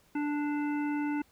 harmonic tone, 293.7 Hz, D4, in tune, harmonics 1 / 3 / 5 / 7 / 9, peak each -29 / -39 / -43 / -46 / -48 dBFS, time 0.15-1.22 s, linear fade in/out 5 ms, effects pink hiss -65 dBFS RMS until 1.31 s

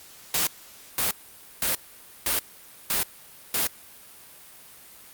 white noise bursts, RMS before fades -24 dBFS, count 6, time 0.34-3.67 s, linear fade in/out 2 ms, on 130 ms, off 510 ms, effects white hiss -48 dBFS RMS until 5.13 s + Opus 48 kbps

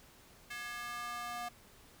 square tone with high-pass filter sweep, 239.5 Hz, A#3, 47 cents sharp, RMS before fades -42 dBFS, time 0.5-1.49 s, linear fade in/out 10 ms, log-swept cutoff 1800 to 830 Hz, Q 2.4, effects pink hiss -60 dBFS RMS until 2 s

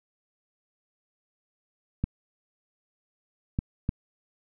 clicks, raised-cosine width 5 ms, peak -13 dBFS, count 3, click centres 2.04 / 3.589 / 3.891 s, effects none

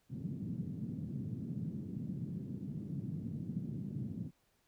white band-pass noise, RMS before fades -41 dBFS, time 0.09-4.31 s, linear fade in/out 50 ms, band 120 to 210 Hz, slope 24 dB/octave, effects pink hiss -75 dBFS RMS until 4.67 s

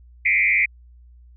sine tone with frequency modulation, 2217 Hz, C#7, in tune, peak -15 dBFS, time 0.25-0.66 s, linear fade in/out 10 ms, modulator 91.7 Hz, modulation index 2.4, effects added 60 Hz sine -45 dBFS peak until 1.36 s

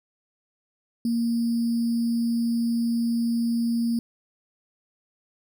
sine tone with sample-and-hold, 233.1 Hz, A#3, in tune, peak -21 dBFS, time 1.05-3.99 s, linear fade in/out 2 ms, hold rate 4900 Hz, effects none

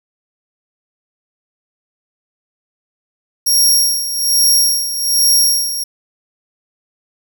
20% pulse tone with tremolo, 5588 Hz, F8, in tune, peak -3 dBFS, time 3.46-5.84 s, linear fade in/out 10 ms, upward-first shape sine, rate 1.2 Hz, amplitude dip 70%, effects none

